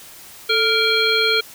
harmonic tone with a mistuned harmonic, 466.2 Hz, A#4, in tune, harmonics 1 / 3 / 5 / 7 / 9, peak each -21 / -21 / -21 / -21 / -21 dBFS, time 0.49-1.41 s, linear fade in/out 10 ms, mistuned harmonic 1, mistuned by -98 cents, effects white hiss -41 dBFS RMS until 1.54 s

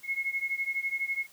sine beating tone pair, 2168 / 2180 Hz, C#7 / C#7, -39 / -29 cents, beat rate 12 Hz, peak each -31 / -33 dBFS, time 0.03-1.27 s, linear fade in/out 50 ms, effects white hiss -57 dBFS RMS until 1.32 s

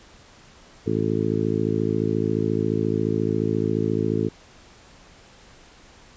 harmonic tone, 54.3 Hz, A1, 22 cents flat, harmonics 2 / 3 / 4 / 5 / 6 / 7 / 8, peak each -28 / -28 / -28 / -28 / -28 / -28 / -28 dBFS, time 0.86-4.29 s, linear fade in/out 10 ms, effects pink hiss -50 dBFS RMS until 6.16 s + resampled to 16000 Hz

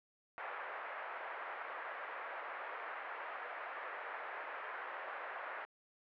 white band-pass noise, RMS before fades -45 dBFS, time 0.38-5.65 s, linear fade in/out 0 ms, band 520 to 1900 Hz, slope 24 dB/octave, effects low-pass 3000 Hz 12 dB/octave

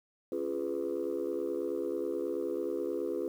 sine chord, C# dominant seventh, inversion none, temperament just, 277.2 / 346.5 / 415.8 / 498.9 Hz, C#4 / E#4 / G#4 / B4, 0 / -14 / +2 / +17 cents, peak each -39 / -34 / -35 / -36 dBFS, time 0.32-3.28 s, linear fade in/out 2 ms, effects tanh soft clip ceiling -25 dBFS + 10-bit

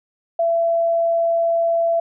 sine tone, 671 Hz, E5, 31 cents sharp, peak -15 dBFS, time 0.39-2 s, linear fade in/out 5 ms, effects none

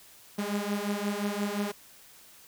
sawtooth beating tone pair, 201.9 / 207.6 Hz, G#3 / G#3, -49 / 0 cents, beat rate 5.7 Hz, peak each -28 dBFS, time 0.38-1.72 s, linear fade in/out 10 ms, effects white hiss -54 dBFS RMS until 2.47 s

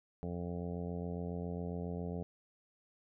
harmonic tone, 87.3 Hz, F2, in tune, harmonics 1 / 2 / 3 / 4 / 5 / 6 / 7 / 8 / 9, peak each -43 / -40 / -47 / -53 / -45 / -51 / -52 / -53 / -57 dBFS, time 0.23-2.23 s, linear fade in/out 0 ms, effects none

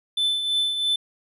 triangle tone with tremolo, 3520 Hz, A7, in tune, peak -17 dBFS, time 0.17-0.96 s, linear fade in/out 5 ms, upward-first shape triangle, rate 3 Hz, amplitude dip 55%, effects resampled to 32000 Hz

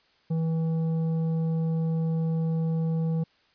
sine tone with tanh clipping, 162.4 Hz, E3, 26 cents flat, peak -25 dBFS, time 0.3-3.24 s, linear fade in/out 10 ms, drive 8 dB, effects white hiss -64 dBFS RMS until 3.54 s + resampled to 11025 Hz

